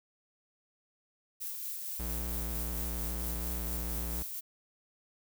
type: noise with tremolo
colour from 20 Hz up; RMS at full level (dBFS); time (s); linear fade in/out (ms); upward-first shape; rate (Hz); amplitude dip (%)
violet; -38; 1.4-4.41; 20; sine; 4.4; 30
type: tone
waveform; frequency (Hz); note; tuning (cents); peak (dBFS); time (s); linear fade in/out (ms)
square; 59.2; A#1; +27; -36; 1.99-4.23; 10
effects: none